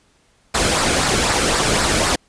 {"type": "noise with flanger", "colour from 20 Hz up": "pink", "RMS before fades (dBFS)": -17, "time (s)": [0.54, 2.16], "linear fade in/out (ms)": 10, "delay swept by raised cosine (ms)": [0.31, 1.11], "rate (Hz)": 3.9, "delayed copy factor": -0.5, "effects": ["pink hiss -58 dBFS RMS until 2.28 s", "resampled to 22050 Hz"]}